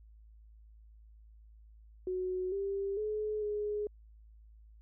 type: tone with pitch steps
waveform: sine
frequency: 369 / 395 / 425.9 / 417.4 Hz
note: F#4 / G4 / G#4 / G#4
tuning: -5 / +13 / +44 / +9 cents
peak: -32 dBFS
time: 2.07-3.87 s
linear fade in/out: 2 ms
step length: 450 ms
effects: added 54 Hz sine -54 dBFS peak until 4.81 s